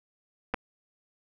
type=clicks; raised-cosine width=0.5 ms; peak=-14 dBFS; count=2; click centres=0.539 / 0.543 s; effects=none